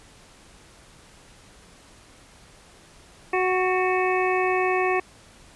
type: harmonic tone with a mistuned harmonic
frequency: 370 Hz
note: F#4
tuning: in tune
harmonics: 1 / 2 / 3 / 5 / 6 / 7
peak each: -23 / -26 / -28 / -30 / -31 / -31 dBFS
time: 3.33-5 s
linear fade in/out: 5 ms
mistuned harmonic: 5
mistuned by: -25 cents
effects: pink hiss -51 dBFS RMS until 5.55 s + resampled to 24000 Hz